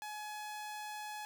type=tone; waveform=sawtooth; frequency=845 Hz; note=G#5; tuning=30 cents sharp; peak=-38 dBFS; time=0.02-1.25 s; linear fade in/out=0 ms; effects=none